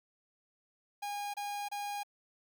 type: tone bursts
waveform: 45% pulse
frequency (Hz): 817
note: G#5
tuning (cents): -29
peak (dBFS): -36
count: 3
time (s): 1.02-2.034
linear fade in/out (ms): 10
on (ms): 320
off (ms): 27
effects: 12-bit